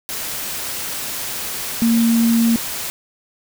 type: tone in noise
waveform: sine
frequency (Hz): 230.6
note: A#3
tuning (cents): -19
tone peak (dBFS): -12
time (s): 1.82-2.56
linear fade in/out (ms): 0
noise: white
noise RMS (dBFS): -26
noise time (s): 0.09-2.9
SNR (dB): +11
effects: none